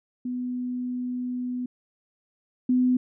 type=tone pair in turn; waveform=sine; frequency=248.8 / 251.7 Hz; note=B3 / B3; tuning=+13 / +33 cents; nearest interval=unison; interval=20 cents; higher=second; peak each=-27 / -18 dBFS; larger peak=second; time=0.25-1.66 / 2.69-2.97 s; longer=first; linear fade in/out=5 ms; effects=none